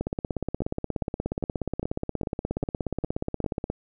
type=two click trains; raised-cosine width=2 ms; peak=-16 / -14 dBFS; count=8 / 63; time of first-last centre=0.62-3.443 / 0.01-3.7 s; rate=2.48 / 16.8 Hz; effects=none